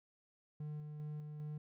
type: tone with tremolo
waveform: triangle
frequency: 150.4 Hz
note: D3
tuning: 42 cents sharp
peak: -39 dBFS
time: 0.6-1.58 s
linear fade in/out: 5 ms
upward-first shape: square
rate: 2.5 Hz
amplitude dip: 35%
effects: none